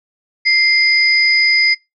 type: tone pair together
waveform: sine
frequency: 2093 / 4968 Hz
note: C7 / D#8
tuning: 0 / -3 cents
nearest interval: octave + minor third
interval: 1497 cents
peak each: -11 / -15 dBFS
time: 0.45-1.75 s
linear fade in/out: 20 ms
effects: noise-tail reverb RT60 0.2 s tail -24 dB re dry